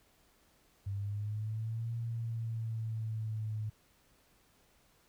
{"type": "linear two-way sweep", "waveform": "sine", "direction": "up then down", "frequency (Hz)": [98, 116.54, 107.4], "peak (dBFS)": -34, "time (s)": [0.86, 3.7], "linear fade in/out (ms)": 10, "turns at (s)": 1.94, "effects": ["pink hiss -68 dBFS RMS until 5.08 s"]}